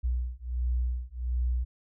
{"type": "beating tone pair", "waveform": "sine", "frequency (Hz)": [60.6, 62], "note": ["B1", "B1"], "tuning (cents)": [-32, 7], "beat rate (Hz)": 1.4, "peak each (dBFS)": -30, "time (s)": [0.03, 1.65], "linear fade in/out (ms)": 20, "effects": []}